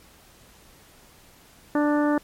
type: harmonic tone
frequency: 295 Hz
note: D4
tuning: 8 cents sharp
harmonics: 1 / 2 / 3 / 4 / 5 / 6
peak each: -20 / -26 / -30 / -32 / -34 / -36 dBFS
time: 1.75-2.18 s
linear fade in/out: 2 ms
effects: pink hiss -53 dBFS RMS until 2.23 s + MP3 64 kbps